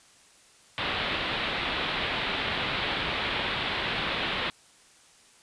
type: low-pass noise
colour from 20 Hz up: white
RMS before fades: -30 dBFS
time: 0.78-4.5 s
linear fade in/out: 0 ms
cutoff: 3800 Hz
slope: 48 dB/octave
effects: white hiss -57 dBFS RMS until 5.42 s + resampled to 22050 Hz